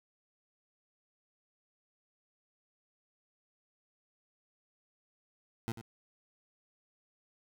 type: tone with echo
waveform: 20% pulse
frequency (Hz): 114.4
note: A#2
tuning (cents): -32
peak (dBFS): -29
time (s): 5.68-5.72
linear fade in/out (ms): 0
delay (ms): 93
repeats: 1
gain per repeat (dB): -11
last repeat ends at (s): 5.813
effects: none